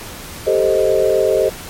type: chord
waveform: sine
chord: A half-diminished seventh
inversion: third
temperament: equal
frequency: 392 / 440 / 523.3 / 622.3 Hz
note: G4 / A4 / C5 / Eb5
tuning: 0 / 0 / 0 / 0 cents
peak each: -17 dBFS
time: 0.46-1.5 s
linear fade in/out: 20 ms
effects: pink hiss -32 dBFS RMS until 1.69 s + MP3 64 kbps